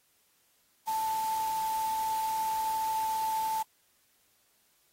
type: tone in noise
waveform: sine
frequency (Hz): 880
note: A5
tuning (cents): 0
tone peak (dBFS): -28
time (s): 0.87-3.63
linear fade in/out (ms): 10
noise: white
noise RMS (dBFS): -43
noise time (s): 0.87-3.63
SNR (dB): +12
effects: white hiss -69 dBFS RMS until 4.92 s + AAC 48 kbps

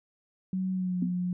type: tone with pitch glide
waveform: sine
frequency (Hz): 187.2 to 179.47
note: F#3 to F3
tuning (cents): +20 to +47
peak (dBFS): -27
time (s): 0.53-1.33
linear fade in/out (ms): 2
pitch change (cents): -73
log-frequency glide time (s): 0.72-1
type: tone with exponential decay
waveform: sine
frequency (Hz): 246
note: B3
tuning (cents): -7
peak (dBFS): -24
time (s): 1.02-1.17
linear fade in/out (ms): 5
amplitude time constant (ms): 31
effects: none

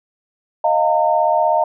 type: chord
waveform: sine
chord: Eb suspended second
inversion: none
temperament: equal with one note detuned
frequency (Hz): 622.3 / 698.5 / 910.5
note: Eb5 / F5 / Bb5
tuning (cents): 0 / 0 / -41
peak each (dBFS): -17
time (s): 0.64-1.64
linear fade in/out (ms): 5
effects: none

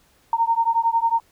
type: beating tone pair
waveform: sine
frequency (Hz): 914 / 925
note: A#5 / A#5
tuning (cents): -34 / -14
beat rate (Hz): 11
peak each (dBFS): -20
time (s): 0.33-1.2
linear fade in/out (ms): 2
effects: pink hiss -59 dBFS RMS until 1.31 s

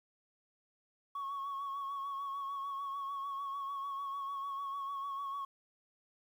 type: tone with vibrato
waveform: sine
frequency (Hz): 1108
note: C#6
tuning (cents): -1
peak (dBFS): -35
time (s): 1.15-5.45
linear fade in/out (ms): 5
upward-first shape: sine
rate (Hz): 6.7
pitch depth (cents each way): 34
effects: tanh soft clip ceiling -35 dBFS + 11-bit

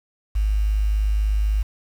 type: tone with quantisation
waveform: sine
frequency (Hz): 51.9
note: G#1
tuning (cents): 0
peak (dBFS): -17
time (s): 0.35-1.63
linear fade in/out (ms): 10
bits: 7
effects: none

